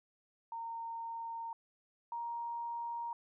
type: tone pair in turn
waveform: sine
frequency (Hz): 919 / 937.8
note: A#5 / A#5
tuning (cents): -25 / +10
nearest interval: unison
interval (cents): 35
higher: second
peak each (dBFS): -39 / -37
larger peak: second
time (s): 0.52-1.53 / 2.12-3.13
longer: neither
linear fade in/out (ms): 2
effects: none